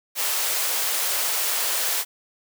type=high-pass noise; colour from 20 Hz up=white; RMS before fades=-24 dBFS; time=0.15-2.05 s; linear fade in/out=50 ms; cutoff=430 Hz; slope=24 dB/octave; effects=none

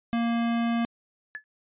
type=tone; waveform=square; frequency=233.1 Hz; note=A#3; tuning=in tune; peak=-24 dBFS; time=0.13-0.85 s; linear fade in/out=0 ms
type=tone with exponential decay; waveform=sine; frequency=1720 Hz; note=A6; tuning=40 cents flat; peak=-29 dBFS; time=1.35-1.44 s; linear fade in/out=0 ms; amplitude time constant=19 ms
effects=resampled to 8000 Hz

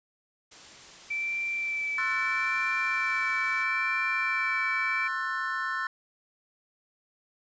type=noise; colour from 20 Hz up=white; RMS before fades=-48 dBFS; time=0.51-3.64 s; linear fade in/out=10 ms
type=tone with vibrato; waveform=sine; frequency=2327 Hz; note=D7; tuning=17 cents flat; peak=-28 dBFS; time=1.1-5.08 s; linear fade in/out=10 ms; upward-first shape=sine; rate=0.76 Hz; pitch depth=18 cents each way
type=chord; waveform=triangle; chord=F# half-diminished seventh; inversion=second; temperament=just; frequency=1065.6 / 1332 / 1480 / 1776 Hz; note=C6 / E6 / F#6 / A6; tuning=+31 / +18 / 0 / +16 cents; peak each=-33 / -33 / -33 / -31 dBFS; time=1.98-5.87 s; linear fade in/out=2 ms
effects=resampled to 16000 Hz

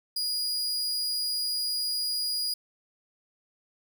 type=tone; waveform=40% pulse; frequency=4887 Hz; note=D#8; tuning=32 cents flat; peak=-26 dBFS; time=0.16-2.54 s; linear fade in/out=5 ms; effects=none

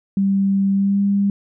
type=tone with pitch glide; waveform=sine; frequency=196 to 199.89 Hz; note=G3 to G3; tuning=0 to +34 cents; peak=-14 dBFS; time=0.17-1.3 s; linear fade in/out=2 ms; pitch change=+34 cents; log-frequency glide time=0.73-1.01 s; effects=none

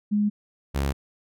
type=tone pair in turn; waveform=sine / sawtooth; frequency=207.7 / 69.31 Hz; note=G#3 / C#2; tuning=0 / 0 cents; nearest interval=octave + perfect fifth; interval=1900 cents; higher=first; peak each=-19 dBFS; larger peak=neither; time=0.11-0.3 / 0.74-0.93 s; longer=neither; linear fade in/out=20 ms; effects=none

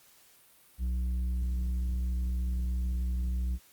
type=tone with tanh clipping; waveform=sine; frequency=61.74 Hz; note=B1; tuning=in tune; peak=-29 dBFS; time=0.78-3.59 s; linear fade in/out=50 ms; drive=6 dB; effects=white hiss -60 dBFS RMS until 3.72 s + Opus 48 kbps

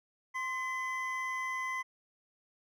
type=tone pair together; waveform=triangle; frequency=1046.5 / 2024 Hz; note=C6 / B6; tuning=0 / +42 cents; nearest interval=major seventh; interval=1142 cents; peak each=-35 / -34 dBFS; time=0.34-1.83 s; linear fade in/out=20 ms; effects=none

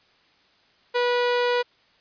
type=tone; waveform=sawtooth; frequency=487.7 Hz; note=B4; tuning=22 cents flat; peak=-16 dBFS; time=0.94-1.63 s; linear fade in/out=20 ms; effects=white hiss -60 dBFS RMS until 2 s + resampled to 11025 Hz

